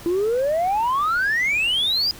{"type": "exponential sweep", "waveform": "sine", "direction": "up", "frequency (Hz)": [332.7, 4998], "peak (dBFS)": -16, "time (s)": [0.06, 2.11], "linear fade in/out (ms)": 0, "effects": ["tanh soft clip ceiling -16 dBFS", "pink hiss -41 dBFS RMS until 2.19 s"]}